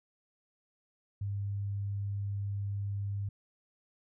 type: tone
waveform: sine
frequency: 100.4 Hz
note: G2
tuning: 42 cents sharp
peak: -32 dBFS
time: 1.21-3.29 s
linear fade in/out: 5 ms
effects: none